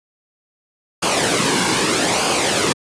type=noise with flanger; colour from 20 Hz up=pink; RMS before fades=-17 dBFS; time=1.02-2.73 s; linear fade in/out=10 ms; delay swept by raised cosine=0.52 to 1.62 ms; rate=0.8 Hz; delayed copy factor=-0.55; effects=high-pass 150 Hz 12 dB/octave + resampled to 22050 Hz